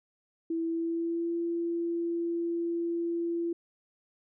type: tone with pitch glide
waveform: sine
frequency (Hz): 329.6 to 339.1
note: E4 to E4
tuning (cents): 0 to +49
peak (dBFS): -28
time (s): 0.5-3.53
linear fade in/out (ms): 5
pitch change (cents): +49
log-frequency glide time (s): 0.65-1.35
effects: none